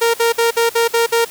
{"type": "tone bursts", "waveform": "sawtooth", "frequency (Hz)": 464, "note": "A#4", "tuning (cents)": -8, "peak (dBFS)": -8, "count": 7, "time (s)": [0.01, 1.25], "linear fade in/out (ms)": 10, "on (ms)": 130, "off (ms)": 55, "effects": ["white hiss -35 dBFS RMS until 1.3 s", "high-pass 60 Hz 12 dB/octave"]}